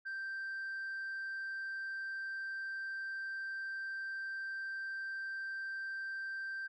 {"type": "tone", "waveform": "sine", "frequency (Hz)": 1568, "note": "G6", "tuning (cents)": 0, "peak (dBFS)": -36, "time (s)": [0.05, 6.68], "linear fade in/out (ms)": 20, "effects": ["tanh soft clip ceiling -37 dBFS"]}